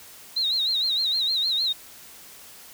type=tone with vibrato; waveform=sine; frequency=3951 Hz; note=B7; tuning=in tune; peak=-21 dBFS; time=0.36-1.73 s; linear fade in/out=10 ms; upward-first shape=sine; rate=6.5 Hz; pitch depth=120 cents each way; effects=white hiss -46 dBFS RMS until 2.73 s